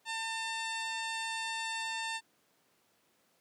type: tone with low-pass filter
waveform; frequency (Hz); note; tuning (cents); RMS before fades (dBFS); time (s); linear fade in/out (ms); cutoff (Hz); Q
15% pulse; 899; A5; +37; -37; 0.05-2.21; 50; 6800; 2.1
effects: pink hiss -71 dBFS RMS until 3.4 s + high-pass 200 Hz 12 dB/octave